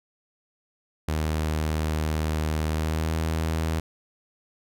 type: tone with pitch glide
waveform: sawtooth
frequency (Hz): 77.78 to 80.24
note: D#2 to E2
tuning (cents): 0 to -46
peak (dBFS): -20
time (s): 1.08-3.8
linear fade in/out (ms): 5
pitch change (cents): +54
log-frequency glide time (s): 2.7-3.14
effects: none